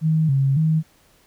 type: tone with vibrato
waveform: sine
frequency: 146.83 Hz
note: D3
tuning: in tune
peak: -15 dBFS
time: 0.01-0.83 s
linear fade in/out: 50 ms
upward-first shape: square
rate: 1.8 Hz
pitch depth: 130 cents each way
effects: pink hiss -57 dBFS RMS until 1.26 s